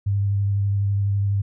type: tone with vibrato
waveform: sine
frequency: 100 Hz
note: G2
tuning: 35 cents sharp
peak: -18 dBFS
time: 0.06-1.42 s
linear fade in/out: 10 ms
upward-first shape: sine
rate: 12 Hz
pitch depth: 16 cents each way
effects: none